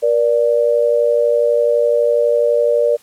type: tone pair together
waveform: sine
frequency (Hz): 475.3 / 587.3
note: A#4 / D5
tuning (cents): +34 / 0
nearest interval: major third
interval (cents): 366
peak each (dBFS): -14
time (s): 0.02-2.97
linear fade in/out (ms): 20
effects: white hiss -49 dBFS RMS until 3.02 s + low-pass 12000 Hz 12 dB/octave